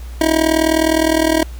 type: tone with amplitude modulation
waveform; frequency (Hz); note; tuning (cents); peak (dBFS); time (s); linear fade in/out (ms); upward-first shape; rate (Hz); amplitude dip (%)
25% pulse; 320; D#4; +49; -5; 0.21-1.43; 2; sine; 39.7; 85
effects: added 60 Hz sine -27 dBFS peak until 1.59 s + pink hiss -43 dBFS RMS until 1.59 s